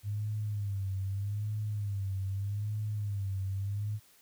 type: tone with vibrato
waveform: sine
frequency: 101.2 Hz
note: G#2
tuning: 44 cents flat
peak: -31 dBFS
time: 0.03-4 s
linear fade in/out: 50 ms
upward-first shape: sine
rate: 0.81 Hz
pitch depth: 90 cents each way
effects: white hiss -62 dBFS RMS until 4.21 s